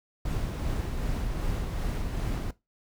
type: noise with tremolo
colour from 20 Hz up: brown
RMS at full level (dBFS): -29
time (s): 0.25-2.51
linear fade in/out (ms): 5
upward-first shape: sine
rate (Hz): 2.6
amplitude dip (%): 30
effects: noise-tail reverb RT60 0.2 s tail -18 dB re dry